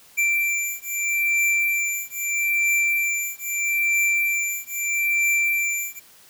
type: beating tone pair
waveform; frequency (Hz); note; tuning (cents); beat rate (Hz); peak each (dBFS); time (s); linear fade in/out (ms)
square; 2349 / 2349.78; D7 / D7; 0 / 0; 0.78; -24; 0.17-6; 20
effects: white hiss -51 dBFS RMS until 6.29 s